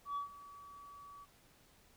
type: tone with ADSR envelope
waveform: sine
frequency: 1141 Hz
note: C#6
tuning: 50 cents sharp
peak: -33 dBFS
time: 0.05-1.26 s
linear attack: 110 ms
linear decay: 120 ms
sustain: -18 dB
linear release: 29 ms
effects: tanh soft clip ceiling -34 dBFS + pink hiss -66 dBFS RMS until 1.96 s